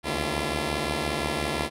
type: tone cluster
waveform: 5% pulse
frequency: 71.6 / 77.3 / 341.5 Hz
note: D2 / D#2 / F4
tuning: -43 / -11 / -39 cents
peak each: -19 dBFS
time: 0.03-1.7 s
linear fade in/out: 50 ms
effects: low-pass 11000 Hz 12 dB/octave